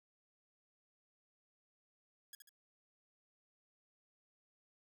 5% pulse tone with echo, 1661.2 Hz, G#6, in tune, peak -38 dBFS, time 2.33-2.35 s, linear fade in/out 2 ms, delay 71 ms, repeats 2, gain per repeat -6 dB, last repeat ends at 2.492 s, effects none

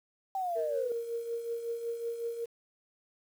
sine linear sweep, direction down, 784 to 466.2 Hz, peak -30 dBFS, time 0.35-0.92 s, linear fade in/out 2 ms
sine tone with tremolo, 466.1 Hz, A#4, in tune, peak -30 dBFS, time 0.55-2.46 s, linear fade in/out 20 ms, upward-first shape triangle, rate 5.4 Hz, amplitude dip 65%
effects tanh soft clip ceiling -21 dBFS + 9-bit

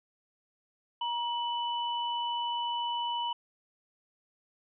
sine tone pair together, 947.1 / 2981 Hz, A#5 / F#7, +27 / +12 cents, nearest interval octave + minor sixth, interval 1985 cents, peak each -31 / -35 dBFS, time 1.01-3.33 s, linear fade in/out 5 ms, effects none

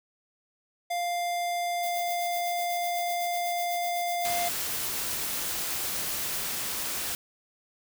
square tone, 698.5 Hz, F5, in tune, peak -28 dBFS, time 0.9-4.49 s, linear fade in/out 10 ms
violet noise with tremolo, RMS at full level -37 dBFS, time 1.83-6.4 s, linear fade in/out 0 ms, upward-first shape sine, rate 8 Hz, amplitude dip 65%
white noise, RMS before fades -32 dBFS, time 4.25-7.15 s, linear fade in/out 0 ms
effects none

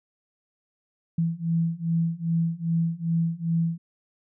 sine beating tone pair, 164.81 / 167.31 Hz, E3 / E3, 0 / +26 cents, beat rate 2.5 Hz, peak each -26 / -25 dBFS, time 1.18-3.78 s, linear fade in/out 5 ms, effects none

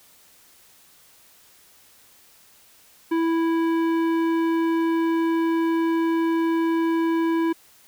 triangle tone with tanh clipping, 329.6 Hz, E4, in tune, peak -21 dBFS, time 3.11-7.53 s, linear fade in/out 10 ms, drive 18 dB, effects white hiss -54 dBFS RMS until 7.87 s

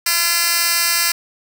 10% pulse tone with high-pass filter, 341.4 Hz, F4, 39 cents flat, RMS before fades -17 dBFS, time 0.06-1.12 s, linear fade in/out 5 ms, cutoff 3100 Hz, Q 0.59, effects none

